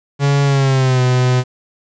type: tone with pitch glide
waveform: 45% pulse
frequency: 141 to 126.34 Hz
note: C#3 to B2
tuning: +30 to +40 cents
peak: -11 dBFS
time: 0.19-1.44 s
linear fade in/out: 50 ms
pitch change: -190 cents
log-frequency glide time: 0.44-1.02 s
effects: resampled to 16000 Hz + 7-bit